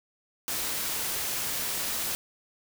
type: noise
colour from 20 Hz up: white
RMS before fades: -31 dBFS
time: 0.48-2.15 s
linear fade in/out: 0 ms
effects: none